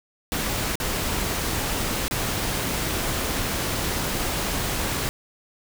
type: noise with dropouts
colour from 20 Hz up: pink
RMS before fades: -26 dBFS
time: 0.32-5.09 s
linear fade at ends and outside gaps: 0 ms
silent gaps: 0.755-0.801 / 2.081-2.111 s
effects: none